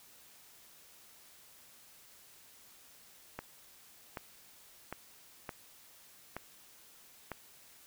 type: clicks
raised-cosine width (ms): 0.5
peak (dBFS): -24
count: 6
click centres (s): 3.39 / 4.172 / 4.926 / 5.492 / 6.366 / 7.317
effects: white hiss -59 dBFS RMS until 7.86 s